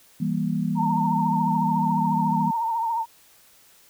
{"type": "chord", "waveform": "sine", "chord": "E diminished", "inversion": "none", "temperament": "just", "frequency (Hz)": [164.81, 197.78, 237.3], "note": ["E3", "G3", "Bb3"], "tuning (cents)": [0, 16, 31], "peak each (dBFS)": [-26, -26, -27], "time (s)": [0.2, 2.51], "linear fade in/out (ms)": 10}
{"type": "tone with vibrato", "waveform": "sine", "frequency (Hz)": 915, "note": "A#5", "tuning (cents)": -32, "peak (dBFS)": -22, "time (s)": [0.75, 3.06], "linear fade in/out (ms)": 50, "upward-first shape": "triangle", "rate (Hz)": 14, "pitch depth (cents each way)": 68}
{"effects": ["white hiss -55 dBFS RMS until 3.89 s"]}